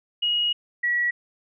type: tone pair in turn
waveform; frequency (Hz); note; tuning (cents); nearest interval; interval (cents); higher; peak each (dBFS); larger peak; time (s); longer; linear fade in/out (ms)
sine; 2890 / 1928.8; F#7 / B6; -41 / -41; perfect fifth; 700; first; -20; neither; 0.22-0.53 / 0.83-1.11; first; 10
effects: none